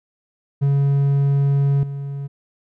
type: tone with level steps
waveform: triangle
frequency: 140 Hz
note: C#3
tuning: 18 cents sharp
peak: -12 / -23 dBFS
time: 0.61-2.28 s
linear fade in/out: 20 ms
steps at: 1.83 s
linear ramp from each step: 2 ms
effects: none